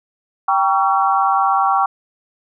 sine chord, G diminished seventh, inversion none, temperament just, 784 / 940.8 / 1128.9 / 1354.7 Hz, G5 / Bb5 / Db6 / Fb6, 0 / +16 / +31 / +47 cents, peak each -16 / -22 / -17 / -21 dBFS, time 0.48-1.86 s, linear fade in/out 5 ms, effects none

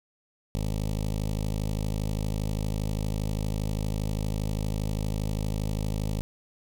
15% pulse tone with notch filter, 52.5 Hz, G#1, 19 cents sharp, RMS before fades -29 dBFS, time 0.55-6.21 s, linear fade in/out 0 ms, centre 1500 Hz, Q 0.53, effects none

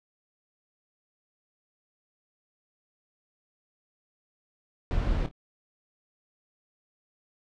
brown noise with echo, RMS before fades -27 dBFS, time 4.91-5.26 s, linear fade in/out 0 ms, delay 26 ms, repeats 2, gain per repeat -12 dB, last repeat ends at 5.312 s, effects low-pass 4000 Hz 12 dB/octave

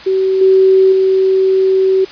sine tone with level steps, 380.7 Hz, F#4, 49 cents sharp, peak -10 / -5 / -8 dBFS, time 0.06-2.05 s, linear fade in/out 10 ms, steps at 0.41 / 0.92 s, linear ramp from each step 5 ms, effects white hiss -33 dBFS RMS until 2.11 s + resampled to 11025 Hz

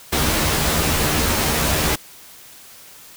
pink noise with comb filter, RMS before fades -19 dBFS, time 0.12-1.96 s, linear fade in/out 10 ms, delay 13 ms, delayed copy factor +0.8, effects white hiss -43 dBFS RMS until 3.16 s

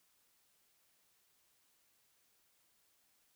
silence, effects white hiss -74 dBFS RMS until 3.35 s

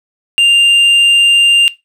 triangle tone with tanh clipping, 2794 Hz, F7, in tune, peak -6 dBFS, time 0.38-1.68 s, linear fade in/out 0 ms, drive 8 dB, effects noise-tail reverb RT60 0.2 s tail -17 dB re dry

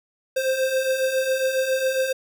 square beating tone pair, 519 / 526.3 Hz, C5 / C5, -14 / +10 cents, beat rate 7.3 Hz, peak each -28 / -22 dBFS, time 0.36-2.13 s, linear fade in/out 10 ms, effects none

